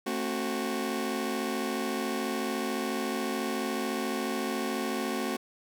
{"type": "chord", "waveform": "sawtooth", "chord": "F# diminished", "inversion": "first", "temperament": "just", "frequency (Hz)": [222, 266.4, 370], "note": ["A3", "C4", "F#4"], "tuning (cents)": [16, 31, 0], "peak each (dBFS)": -30, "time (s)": [0.06, 5.37], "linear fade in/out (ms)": 10, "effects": []}